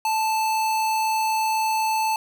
square tone, 878 Hz, A5, 4 cents flat, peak -21 dBFS, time 0.05-2.16 s, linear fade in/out 2 ms, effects 8-bit

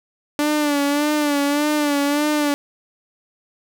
sawtooth tone with vibrato, 292.2 Hz, D4, 9 cents flat, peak -13 dBFS, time 0.39-2.54 s, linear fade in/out 0 ms, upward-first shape sine, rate 1.7 Hz, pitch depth 54 cents each way, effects none

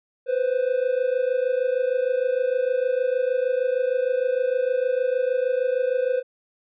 triangle tone pair together, 495.9 / 522.4 Hz, B4 / C5, +7 / -3 cents, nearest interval minor second, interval 90 cents, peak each -21 / -21 dBFS, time 0.26-6.23 s, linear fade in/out 50 ms, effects resampled to 8000 Hz

